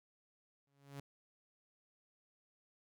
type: tone with exponential growth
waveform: sawtooth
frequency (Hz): 140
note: C#3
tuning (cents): +18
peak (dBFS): -40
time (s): 0.67-1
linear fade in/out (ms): 2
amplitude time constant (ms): 70
effects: none